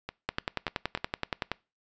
two click trains, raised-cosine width 0.3 ms, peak -12 / -19 dBFS, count 14 / 4, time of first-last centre 0.29-1.516 / 0.09-0.975 s, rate 10.6 / 3.39 Hz, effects noise-tail reverb RT60 0.3 s tail -24 dB re dry + resampled to 16000 Hz

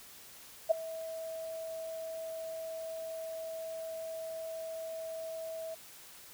sine tone with ADSR envelope, 649 Hz, E5, 27 cents flat, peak -19 dBFS, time 0.69-5.75 s, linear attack 22 ms, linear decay 9 ms, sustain -19 dB, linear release 12 ms, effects white hiss -53 dBFS RMS until 6.33 s

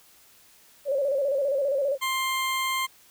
sine tone with vibrato, 554.4 Hz, C#5, in tune, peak -22 dBFS, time 0.85-1.98 s, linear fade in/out 50 ms, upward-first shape square, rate 15 Hz, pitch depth 68 cents each way
20% pulse tone, 1053 Hz, C6, 11 cents sharp, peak -20 dBFS, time 2.01-2.87 s, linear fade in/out 20 ms
effects white hiss -56 dBFS RMS until 3.1 s

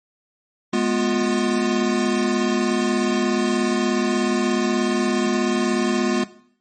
square tone cluster, 209.5 / 246.2 / 355.3 Hz, G#3 / B3 / F4, +15 / -5 / +30 cents, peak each -23 dBFS, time 0.73-6.24 s, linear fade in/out 5 ms, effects noise-tail reverb RT60 0.6 s tail -17 dB re dry + MP3 32 kbps

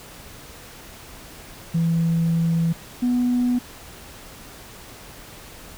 sine tone pair in turn, 166.1 / 246.2 Hz, E3 / B3, +13 / -5 cents, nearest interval perfect fifth, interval 682 cents, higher second, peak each -16 dBFS, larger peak neither, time 1.74-2.73 / 3.02-3.59 s, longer first, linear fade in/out 10 ms, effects tanh soft clip ceiling -14 dBFS + pink hiss -42 dBFS RMS until 5.77 s

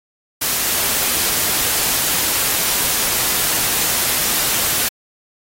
white noise, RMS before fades -18 dBFS, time 0.41-4.89 s, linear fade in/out 10 ms, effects AAC 48 kbps

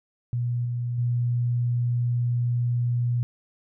sine tone with level steps, 120.9 Hz, B2, 36 cents flat, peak -23 / -25 / -21 dBFS, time 0.33-3.23 s, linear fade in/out 0 ms, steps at 0.65 / 0.98 s, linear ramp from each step 5 ms, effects none

